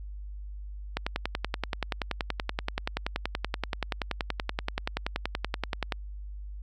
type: click train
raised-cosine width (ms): 0.3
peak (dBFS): -12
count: 53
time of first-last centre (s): 0.97-5.922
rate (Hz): 10.5
effects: added 50 Hz sine -37 dBFS peak until 6.62 s